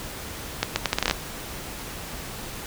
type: accelerating click train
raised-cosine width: 0.2 ms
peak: -3 dBFS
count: 10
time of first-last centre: 0.63-1.111 s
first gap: 130 ms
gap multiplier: 0.75
effects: pink hiss -36 dBFS RMS until 2.66 s